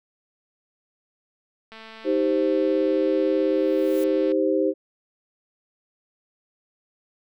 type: click train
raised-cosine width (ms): 0.3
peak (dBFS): -27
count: 578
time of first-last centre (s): 1.72-4.319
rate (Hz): 222
type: chord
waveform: sine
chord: C minor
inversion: first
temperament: just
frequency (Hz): 314 / 392.4 / 523.3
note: Eb4 / G4 / C5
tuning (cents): +16 / +2 / 0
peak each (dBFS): -23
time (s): 2.04-4.74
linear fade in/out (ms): 50
type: noise with exponential growth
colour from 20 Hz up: blue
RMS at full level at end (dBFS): -39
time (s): 3.48-4.04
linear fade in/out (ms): 2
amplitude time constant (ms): 120
effects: none